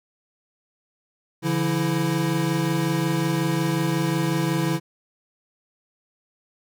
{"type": "tone cluster", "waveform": "square", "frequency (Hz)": [143.8, 169.3, 328.8], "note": ["D3", "E3", "E4"], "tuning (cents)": [-36, 46, -4], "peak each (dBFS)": -26, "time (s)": [1.42, 4.8], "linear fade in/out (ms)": 50, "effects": []}